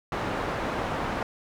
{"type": "low-pass noise", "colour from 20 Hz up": "white", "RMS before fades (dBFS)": -30, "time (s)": [0.12, 1.23], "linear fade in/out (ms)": 2, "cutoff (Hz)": 1100, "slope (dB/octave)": 12, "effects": []}